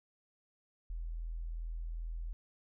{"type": "tone", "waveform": "sine", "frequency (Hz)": 41.27, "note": "E1", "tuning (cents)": 3, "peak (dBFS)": -37, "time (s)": [0.9, 2.33], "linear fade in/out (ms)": 0, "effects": []}